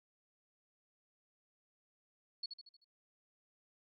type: tone with echo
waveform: sine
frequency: 4379 Hz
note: C#8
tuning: 22 cents flat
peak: -37 dBFS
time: 2.43-2.46 s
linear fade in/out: 5 ms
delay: 77 ms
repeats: 5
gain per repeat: -6 dB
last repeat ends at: 2.845 s
effects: MP3 64 kbps